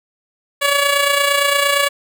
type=tone with amplitude modulation; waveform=10% pulse; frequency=567 Hz; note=C#5; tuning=39 cents sharp; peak=-3 dBFS; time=0.61-1.89 s; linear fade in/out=20 ms; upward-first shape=sine; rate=28.7 Hz; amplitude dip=50%; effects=none